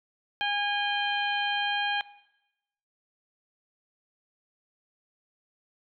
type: harmonic tone with a mistuned harmonic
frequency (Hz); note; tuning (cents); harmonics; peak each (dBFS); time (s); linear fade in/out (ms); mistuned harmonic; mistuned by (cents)
818; G#5; -26; 1 / 2 / 3 / 4 / 5; -30 / -31 / -33 / -31 / -43; 0.41-2.01; 0; 4; -66
effects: noise-tail reverb RT60 0.9 s tail -18 dB re dry